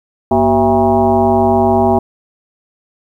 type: tone with frequency modulation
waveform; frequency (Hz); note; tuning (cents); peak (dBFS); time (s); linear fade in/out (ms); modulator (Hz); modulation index
sine; 523.3; C5; 0; -8; 0.31-1.99; 5; 143; 2.6
effects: 8-bit